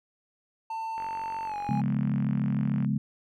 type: tone with pitch glide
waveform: triangle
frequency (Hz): 895 to 825.5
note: A5 to G#5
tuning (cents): +29 to -11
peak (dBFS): -29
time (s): 0.7-1.81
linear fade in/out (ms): 5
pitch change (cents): -140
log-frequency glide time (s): 1.45-1.57
type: click train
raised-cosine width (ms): 0.5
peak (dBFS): -28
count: 88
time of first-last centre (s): 0.98-2.847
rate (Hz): 46.6
type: chord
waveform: sine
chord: C# dominant seventh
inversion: none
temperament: equal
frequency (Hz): 138.59 / 174.61 / 207.7 / 246.9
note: C#3 / E#3 / G#3 / B3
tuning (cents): 0 / 0 / 0 / 0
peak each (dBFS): -28 / -33 / -28 / -33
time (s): 1.69-2.98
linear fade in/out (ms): 2
effects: none